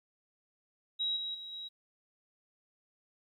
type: tone with level steps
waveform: sine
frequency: 3843 Hz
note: B7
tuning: 48 cents flat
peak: -30 / -35 / -42 / -40 dBFS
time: 0.99-1.69 s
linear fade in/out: 20 ms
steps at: 1.16 / 1.34 / 1.52 s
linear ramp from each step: 10 ms
effects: 12-bit

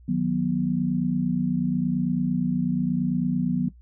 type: tone cluster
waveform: sine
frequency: 154.6 / 183.2 / 244.1 Hz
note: D#3 / F#3 / B3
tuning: -11 / -17 / -20 cents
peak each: -28 / -24 / -25 dBFS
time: 0.08-3.69 s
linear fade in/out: 10 ms
effects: noise-tail reverb RT60 0.1 s tail -17 dB re dry + added 60 Hz sine -47 dBFS peak until 3.81 s

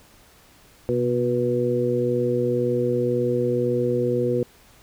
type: harmonic tone with a mistuned harmonic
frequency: 121.9 Hz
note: B2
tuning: 22 cents flat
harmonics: 1 / 2 / 3 / 4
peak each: -27 / -27 / -24 / -23 dBFS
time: 0.89-4.43 s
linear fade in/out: 0 ms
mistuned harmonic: 1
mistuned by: +56 cents
effects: pink hiss -53 dBFS RMS until 4.82 s

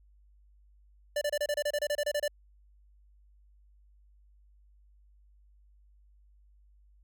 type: tone bursts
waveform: square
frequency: 587.3 Hz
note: D5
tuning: in tune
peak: -28 dBFS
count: 14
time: 1.16-2.28 s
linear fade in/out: 5 ms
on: 54 ms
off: 28 ms
effects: added 50 Hz sine -58 dBFS peak until 7.03 s

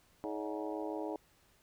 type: harmonic tone with a mistuned harmonic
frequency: 105.8 Hz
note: G#2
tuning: 33 cents sharp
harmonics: 3 / 4 / 5 / 6 / 7 / 8 / 9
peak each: -40 / -42 / -44 / -46 / -47 / -48 / -49 dBFS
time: 0.24-1.16 s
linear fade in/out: 0 ms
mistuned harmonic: 5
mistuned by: +120 cents
effects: pink hiss -68 dBFS RMS until 1.62 s

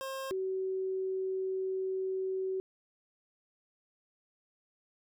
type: tone pair in turn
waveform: 25% pulse / sine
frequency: 534 / 378.6 Hz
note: C5 / F#4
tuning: +35 / +40 cents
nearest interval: tritone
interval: 595 cents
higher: first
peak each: -33 / -31 dBFS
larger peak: second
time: 0.01-0.31 / 0.31-2.6 s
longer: second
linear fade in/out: 0 ms
effects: none

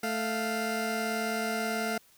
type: tone pair together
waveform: 20% pulse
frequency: 220 / 698.5 Hz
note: A3 / F5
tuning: 0 / 0 cents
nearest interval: octave + minor sixth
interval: 2000 cents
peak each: -27 dBFS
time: 0.03-1.98 s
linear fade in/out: 5 ms
effects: white hiss -61 dBFS RMS until 2.17 s

